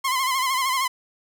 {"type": "tone with vibrato", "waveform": "sawtooth", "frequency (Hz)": 1046.5, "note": "C6", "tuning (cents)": 0, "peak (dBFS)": -17, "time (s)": [0.04, 0.88], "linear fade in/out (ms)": 10, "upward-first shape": "sine", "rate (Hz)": 13, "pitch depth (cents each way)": 70, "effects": []}